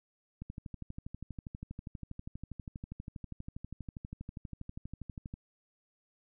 click train, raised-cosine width 5 ms, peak -29 dBFS, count 62, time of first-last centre 0.42-5.339 s, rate 12.4 Hz, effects none

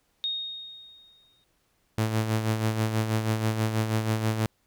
sine tone with exponential decay, 3719 Hz, A#7, 5 cents flat, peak -25 dBFS, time 0.24-1.44 s, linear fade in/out 0 ms, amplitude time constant 260 ms
sawtooth tone with tremolo, 110 Hz, A2, in tune, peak -18 dBFS, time 1.98-4.46 s, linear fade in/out 0 ms, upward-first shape sine, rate 6.2 Hz, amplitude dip 55%
effects pink hiss -70 dBFS RMS until 4.66 s

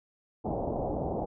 white low-pass noise, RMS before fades -32 dBFS, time 0.44-1.26 s, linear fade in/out 20 ms, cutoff 800 Hz, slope 48 dB/octave, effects none

